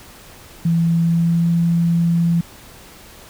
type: tone with pitch glide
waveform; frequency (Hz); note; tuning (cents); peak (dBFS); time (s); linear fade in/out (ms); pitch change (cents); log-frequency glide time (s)
sine; 167.1 to 169.14; E3 to E3; +24 to +45; -13; 0.65-2.41; 5; +21; 1.01-1.5
effects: pink hiss -42 dBFS RMS until 3.29 s